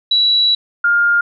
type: tone pair in turn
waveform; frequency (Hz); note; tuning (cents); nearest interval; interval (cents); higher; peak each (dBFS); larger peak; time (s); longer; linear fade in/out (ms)
sine; 3921 / 1409.7; B7 / F6; -13 / +16; octave + tritone; 1771; first; -10; neither; 0.11-0.55 / 0.84-1.21; first; 5
effects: none